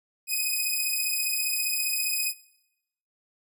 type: beating tone pair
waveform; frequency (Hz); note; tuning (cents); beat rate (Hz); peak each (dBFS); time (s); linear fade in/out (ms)
5% pulse; 2502 / 2517; D#7 / D#7; +9 / +19; 15; -19; 0.27-2.34; 50
effects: noise-tail reverb RT60 0.8 s tail -19 dB re dry